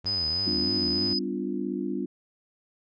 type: tone with vibrato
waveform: sawtooth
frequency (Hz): 87.4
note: F2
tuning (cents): +2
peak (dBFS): -32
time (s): 0.04-1.14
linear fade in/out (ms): 10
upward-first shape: triangle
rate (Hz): 3.2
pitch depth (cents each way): 290
type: tone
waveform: sine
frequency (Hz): 5010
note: D#8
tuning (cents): +11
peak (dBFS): -25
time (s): 0.06-1.19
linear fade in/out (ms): 5
type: chord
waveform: sine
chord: G dominant seventh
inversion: none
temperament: equal with one note detuned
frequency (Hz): 196 / 252.3 / 293.7 / 349.2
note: G3 / B3 / D4 / F4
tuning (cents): 0 / +37 / 0 / 0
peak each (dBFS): -33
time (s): 0.46-2.06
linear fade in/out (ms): 10
effects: resampled to 16000 Hz